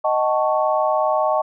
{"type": "chord", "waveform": "sine", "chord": "D# half-diminished seventh", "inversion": "none", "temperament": "equal with one note detuned", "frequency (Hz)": [622.3, 759, 880, 1108.7], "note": ["D#5", "F#5", "A5", "C#6"], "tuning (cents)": [0, 44, 0, 0], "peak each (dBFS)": [-19, -23, -23, -23], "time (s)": [0.04, 1.42], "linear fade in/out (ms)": 10, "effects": []}